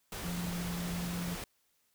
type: tone in noise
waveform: sine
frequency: 174.61 Hz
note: F3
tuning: in tune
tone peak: -35 dBFS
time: 0.25-1.35 s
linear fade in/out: 2 ms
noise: pink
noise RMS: -41 dBFS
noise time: 0.12-1.44 s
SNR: +3 dB
effects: white hiss -74 dBFS RMS until 1.94 s